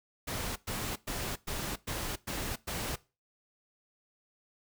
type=noise bursts; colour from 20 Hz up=pink; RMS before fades=-36 dBFS; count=7; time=0.27-2.96 s; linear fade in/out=10 ms; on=290 ms; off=110 ms; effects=noise-tail reverb RT60 0.3 s tail -20 dB re dry